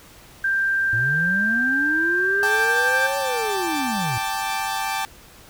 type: tone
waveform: sine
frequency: 1580 Hz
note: G6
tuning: 13 cents sharp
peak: -18 dBFS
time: 0.44-3.07 s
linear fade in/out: 5 ms
type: linear two-way sweep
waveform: triangle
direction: up then down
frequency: 107.4 to 560 to 107.4 Hz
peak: -23 dBFS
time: 0.93-4.18 s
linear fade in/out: 0 ms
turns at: 3.18 s
type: chord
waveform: sawtooth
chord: G suspended second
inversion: none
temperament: equal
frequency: 784 / 880 / 1174.7 Hz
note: G5 / A5 / D6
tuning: 0 / 0 / 0 cents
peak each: -23 / -23 / -27 dBFS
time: 2.43-5.05 s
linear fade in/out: 0 ms
effects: pink hiss -47 dBFS RMS until 5.49 s